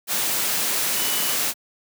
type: tone in noise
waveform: sine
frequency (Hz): 2960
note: F#7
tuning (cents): 0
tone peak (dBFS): -31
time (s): 0.95-1.36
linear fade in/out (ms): 50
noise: white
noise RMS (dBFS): -23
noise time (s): 0.07-1.54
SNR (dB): -11
effects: high-pass 150 Hz 12 dB/octave